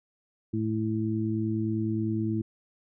harmonic tone, 109.6 Hz, A2, 6 cents flat, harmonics 1 / 2 / 3, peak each -30 / -30 / -30 dBFS, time 0.53-2.42 s, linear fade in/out 10 ms, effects none

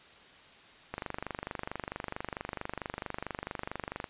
click train, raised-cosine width 0.5 ms, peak -20 dBFS, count 77, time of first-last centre 0.94-4.042 s, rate 24.5 Hz, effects white hiss -55 dBFS RMS until 4.09 s + resampled to 8000 Hz

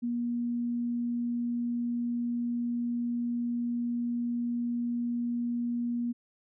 sine tone, 238.8 Hz, A#3, 42 cents sharp, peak -28 dBFS, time 0.02-6.13 s, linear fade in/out 20 ms, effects none

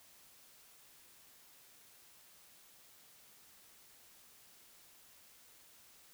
silence, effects white hiss -62 dBFS RMS until 6.13 s

